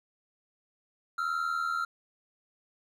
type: tone pair together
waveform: triangle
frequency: 1300 / 1380.7 Hz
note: E6 / F6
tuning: -24 / -20 cents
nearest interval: minor second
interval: 104 cents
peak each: -32 / -28 dBFS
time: 1.18-1.85 s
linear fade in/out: 5 ms
effects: none